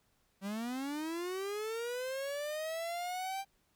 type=linear sweep; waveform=45% pulse; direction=up; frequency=190 to 790 Hz; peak=-36 dBFS; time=0.41-3.45 s; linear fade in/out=50 ms; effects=pink hiss -74 dBFS RMS until 3.75 s